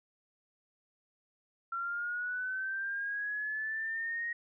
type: linear sweep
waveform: sine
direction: up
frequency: 1360 to 1882 Hz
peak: -33 dBFS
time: 1.72-4.33 s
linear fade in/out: 5 ms
effects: none